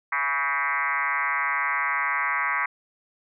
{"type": "tone with frequency modulation", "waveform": "sine", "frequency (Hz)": 1568, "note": "G6", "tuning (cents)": 0, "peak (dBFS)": -22, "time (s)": [0.12, 2.66], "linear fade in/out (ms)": 5, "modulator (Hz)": 146, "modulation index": 4.2, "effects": []}